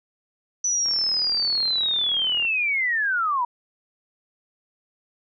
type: linear sweep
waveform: sine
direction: down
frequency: 5980 to 932.3 Hz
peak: -20 dBFS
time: 0.64-3.45 s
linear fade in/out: 5 ms
type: click train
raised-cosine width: 0.5 ms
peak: -25 dBFS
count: 63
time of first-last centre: 0.86-2.45 s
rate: 39 Hz
effects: none

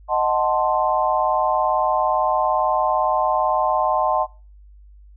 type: chord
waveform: sine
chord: D# diminished seventh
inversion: none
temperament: equal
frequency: 622.3 / 740 / 880 / 1046.5 Hz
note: D#5 / F#5 / A5 / C6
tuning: 0 / 0 / 0 / 0 cents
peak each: -22 dBFS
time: 0.08-4.27 s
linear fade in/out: 50 ms
effects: noise-tail reverb RT60 0.4 s tail -26 dB re dry + added 50 Hz sine -43 dBFS peak until 5.16 s

